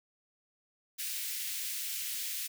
white high-pass noise, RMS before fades -37 dBFS, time 0.98-2.48 s, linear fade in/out 20 ms, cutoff 2000 Hz, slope 24 dB/octave, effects none

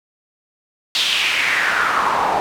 pink noise with band-pass filter sweep, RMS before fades -18 dBFS, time 0.95-2.4 s, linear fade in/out 0 ms, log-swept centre 3700 to 770 Hz, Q 3.3, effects none

